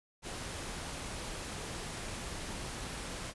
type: noise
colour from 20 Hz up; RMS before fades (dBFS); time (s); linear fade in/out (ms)
pink; -41; 0.22-3.34; 50
effects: resampled to 24000 Hz